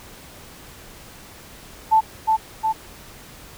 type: tone with echo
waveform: sine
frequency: 880 Hz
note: A5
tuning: in tune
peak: -11 dBFS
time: 1.91-2.01 s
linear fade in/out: 20 ms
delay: 360 ms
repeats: 2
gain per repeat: -3 dB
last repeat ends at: 2.73 s
effects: pink hiss -43 dBFS RMS until 3.57 s